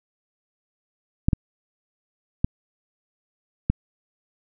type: clicks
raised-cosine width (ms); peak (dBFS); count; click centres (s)
5; -6; 4; 1.285 / 1.332 / 2.445 / 3.7
effects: none